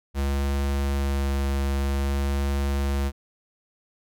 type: tone with vibrato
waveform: square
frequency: 69.3 Hz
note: C#2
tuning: in tune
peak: -23 dBFS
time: 0.14-3.12 s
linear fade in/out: 50 ms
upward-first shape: sine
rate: 0.52 Hz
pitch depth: 9 cents each way
effects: none

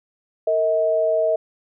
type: tone pair together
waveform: sine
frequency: 456.6 / 637.9 Hz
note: A#4 / D#5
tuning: -36 / +43 cents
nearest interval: tritone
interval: 579 cents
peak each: -23 / -17 dBFS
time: 0.47-1.36 s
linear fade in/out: 5 ms
effects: none

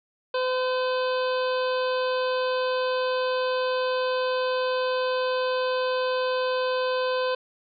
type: harmonic tone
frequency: 510 Hz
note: C5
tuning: 44 cents flat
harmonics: 1 / 2 / 3 / 5 / 6 / 7 / 8 / 9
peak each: -24 / -30 / -34 / -38 / -40 / -41 / -42 / -43 dBFS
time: 0.34-7.35 s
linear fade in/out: 5 ms
effects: none

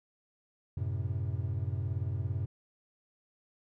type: chord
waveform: triangle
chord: F# diminished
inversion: none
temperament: equal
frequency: 92.5 / 110 / 130.81 Hz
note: F#2 / A2 / C3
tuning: 0 / 0 / 0 cents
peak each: -32 / -34 / -35 dBFS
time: 0.77-2.46 s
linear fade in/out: 5 ms
effects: none

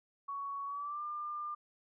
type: tone with pitch glide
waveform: sine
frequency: 1118 to 1198.2 Hz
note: C#6 to D6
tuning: +14 to +34 cents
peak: -37 dBFS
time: 0.28-1.55 s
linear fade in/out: 10 ms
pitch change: +120 cents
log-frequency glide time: 0.66-1.03 s
effects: none

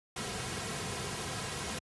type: noise with comb filter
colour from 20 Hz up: pink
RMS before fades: -37 dBFS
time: 0.16-1.79 s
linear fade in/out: 5 ms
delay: 3.4 ms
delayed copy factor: -0.55
effects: high-pass 80 Hz 12 dB/octave + resampled to 24000 Hz

